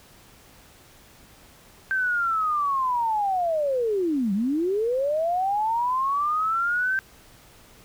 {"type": "linear two-way sweep", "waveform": "sine", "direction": "down then up", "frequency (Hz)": [1568, 187, 1568], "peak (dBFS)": -21, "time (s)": [1.91, 6.99], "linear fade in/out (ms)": 0, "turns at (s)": 4.33, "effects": ["pink hiss -52 dBFS RMS until 7.84 s"]}